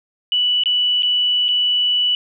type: tone with dropouts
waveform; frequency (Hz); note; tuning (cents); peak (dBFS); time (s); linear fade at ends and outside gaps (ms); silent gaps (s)
sine; 2960; F#7; 0; -14; 0.32-2.15; 1; 0.636-0.658 / 1.023-1.031 / 1.483-1.488
effects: none

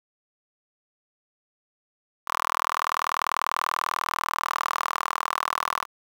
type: tone with high-pass filter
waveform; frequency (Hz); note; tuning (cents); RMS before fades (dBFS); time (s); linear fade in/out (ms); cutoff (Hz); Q
sawtooth; 40.23; E1; -41; -28; 2.26-5.86; 50; 1100; 6.3
effects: 8-bit

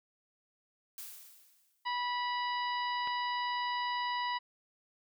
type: noise with exponential decay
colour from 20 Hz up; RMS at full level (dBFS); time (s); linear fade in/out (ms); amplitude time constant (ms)
blue; -43; 0.98-1.95; 1; 210
type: harmonic tone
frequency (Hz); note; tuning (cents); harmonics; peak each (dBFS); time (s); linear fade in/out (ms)
979; B5; -15; 1 / 2 / 3 / 4 / 5; -33 / -39 / -43 / -45 / -47; 1.85-4.39; 20
type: click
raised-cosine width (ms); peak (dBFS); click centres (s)
0.3; -28; 3.074
effects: none

